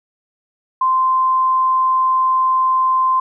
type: tone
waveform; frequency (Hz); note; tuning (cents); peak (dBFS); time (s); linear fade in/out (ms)
sine; 1040; C6; -11; -12; 0.81-3.2; 5
effects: none